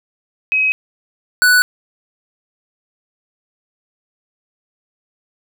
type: tone pair in turn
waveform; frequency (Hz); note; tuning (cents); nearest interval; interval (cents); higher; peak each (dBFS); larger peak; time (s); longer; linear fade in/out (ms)
sine / square; 2541 / 1483.7; D#7 / F#6; +36 / +4; major sixth; 932; first; -12 / -9; second; 0.52-0.72 / 1.42-1.62; neither; 0
effects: none